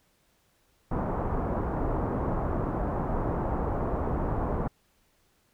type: low-pass noise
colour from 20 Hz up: pink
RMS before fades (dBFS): -29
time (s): 0.91-4.68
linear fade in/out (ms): 5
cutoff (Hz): 1100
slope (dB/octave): 24
effects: pink hiss -68 dBFS RMS until 5.53 s